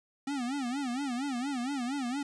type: tone with vibrato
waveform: square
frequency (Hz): 261.8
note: C4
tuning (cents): +1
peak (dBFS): -32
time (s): 0.27-2.23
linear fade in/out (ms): 5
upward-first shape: sine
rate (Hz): 4.3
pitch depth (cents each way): 170
effects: resampled to 22050 Hz + 10-bit